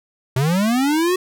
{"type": "linear sweep", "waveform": "square", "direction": "up", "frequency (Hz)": [123.47, 375.1], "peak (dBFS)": -16, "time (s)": [0.36, 1.16], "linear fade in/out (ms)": 5, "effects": []}